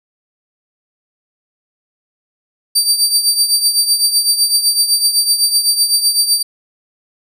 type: tone with tremolo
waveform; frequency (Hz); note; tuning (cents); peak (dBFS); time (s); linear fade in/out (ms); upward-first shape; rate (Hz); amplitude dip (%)
25% pulse; 4653; D8; -17; -3; 2.75-6.43; 10; triangle; 7.9; 75
effects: none